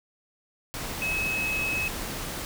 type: tone in noise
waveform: sine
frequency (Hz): 2571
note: E7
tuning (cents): -44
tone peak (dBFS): -26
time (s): 1.02-1.88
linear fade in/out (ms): 0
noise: pink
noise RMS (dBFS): -34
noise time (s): 0.74-2.45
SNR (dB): +5
effects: none